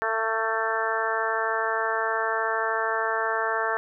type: harmonic tone with a mistuned harmonic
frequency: 223.4 Hz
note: A3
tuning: 27 cents sharp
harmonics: 2 / 3 / 4 / 5 / 6 / 7 / 8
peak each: -31 / -31 / -31 / -31 / -31 / -31 / -31 dBFS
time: 0.02-3.77 s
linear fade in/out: 0 ms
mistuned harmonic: 8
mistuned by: -16 cents
effects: none